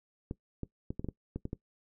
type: clicks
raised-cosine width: 3 ms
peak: -23 dBFS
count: 9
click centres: 0.311 / 0.633 / 0.905 / 0.995 / 1.045 / 1.087 / 1.36 / 1.454 / 1.531 s
effects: noise-tail reverb RT60 0.1 s tail -19 dB re dry